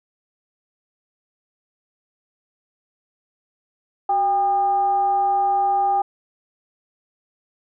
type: tone with frequency modulation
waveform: sine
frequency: 798 Hz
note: G5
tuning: 31 cents sharp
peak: -16 dBFS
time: 4.09-6.02 s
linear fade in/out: 5 ms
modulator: 423 Hz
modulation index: 0.32
effects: none